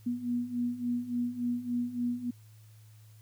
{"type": "beating tone pair", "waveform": "sine", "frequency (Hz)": [240, 243.5], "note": ["B3", "B3"], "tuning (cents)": [-49, -24], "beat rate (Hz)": 3.5, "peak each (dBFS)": [-35, -31], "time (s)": [0.06, 2.31], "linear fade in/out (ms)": 10, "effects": ["added 108 Hz sine -52 dBFS peak until 3.21 s", "white hiss -65 dBFS RMS until 3.21 s"]}